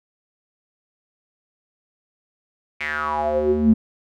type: tone with band-pass filter sweep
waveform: square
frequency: 75.6 Hz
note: D#2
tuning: 49 cents flat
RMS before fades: -20 dBFS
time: 2.8-3.74 s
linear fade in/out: 10 ms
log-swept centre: 2300 to 200 Hz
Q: 7.3
effects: none

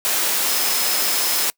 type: tone in noise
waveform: sine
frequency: 5150 Hz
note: E8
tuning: 41 cents flat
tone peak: -27 dBFS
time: 0.48-1.45 s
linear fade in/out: 0 ms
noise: white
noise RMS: -20 dBFS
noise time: 0.05-1.5 s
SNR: -10 dB
effects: noise-tail reverb RT60 0.1 s tail -25 dB re dry + high-pass 300 Hz 12 dB/octave

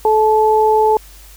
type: tone pair together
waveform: sine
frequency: 433.5 / 867 Hz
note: A4 / A5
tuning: -26 / -26 cents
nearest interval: octave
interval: 1200 cents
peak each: -12 dBFS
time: 0.05-0.97 s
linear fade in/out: 2 ms
effects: added 50 Hz sine -39 dBFS peak until 1.36 s + white hiss -43 dBFS RMS until 1.36 s

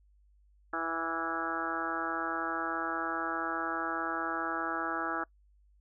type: harmonic tone with a mistuned harmonic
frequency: 164.81 Hz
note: E3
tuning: in tune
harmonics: 2 / 3 / 4 / 5 / 6 / 7 / 8 / 9 / 10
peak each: -39 / -46 / -41 / -40 / -46 / -40 / -36 / -40 / -40 dBFS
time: 0.73-5.24 s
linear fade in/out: 5 ms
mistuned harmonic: 9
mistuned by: -33 cents
effects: noise-tail reverb RT60 0.1 s tail -24 dB re dry + added 50 Hz sine -61 dBFS peak until 5.8 s

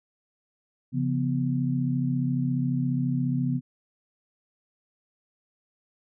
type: tone cluster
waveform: sine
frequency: 136.4 / 170.9 / 248 Hz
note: C#3 / F3 / B3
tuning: -28 / -37 / +7 cents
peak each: -26 / -31 / -27 dBFS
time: 0.92-3.61 s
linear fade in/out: 50 ms
effects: none

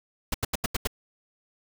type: noise bursts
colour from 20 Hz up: pink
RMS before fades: -26 dBFS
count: 6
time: 0.32-0.873 s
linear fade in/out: 5 ms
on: 23 ms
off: 83 ms
effects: none

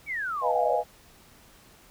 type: exponential sweep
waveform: sine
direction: down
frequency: 2341 to 466.2 Hz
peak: -28 dBFS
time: 0.06-0.8 s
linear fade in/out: 50 ms
type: chord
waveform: sine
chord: F half-diminished seventh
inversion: second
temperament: equal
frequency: 493.9 / 622.3 / 698.5 / 830.6 Hz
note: Cb5 / Eb5 / F5 / Ab5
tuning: 0 / 0 / 0 / 0 cents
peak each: -28 dBFS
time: 0.41-0.84 s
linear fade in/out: 50 ms
effects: pink hiss -55 dBFS RMS until 1.9 s

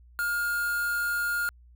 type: tone with quantisation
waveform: triangle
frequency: 1417 Hz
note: F6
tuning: 25 cents sharp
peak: -24 dBFS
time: 0.19-1.49 s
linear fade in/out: 0 ms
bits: 6
effects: added 60 Hz sine -51 dBFS peak until 1.75 s

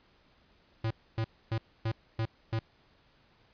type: tone bursts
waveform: square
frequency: 112 Hz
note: A2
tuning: 31 cents sharp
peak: -29 dBFS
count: 6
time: 0.84-2.592 s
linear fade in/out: 5 ms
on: 67 ms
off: 270 ms
effects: pink hiss -65 dBFS RMS until 3.53 s + resampled to 11025 Hz

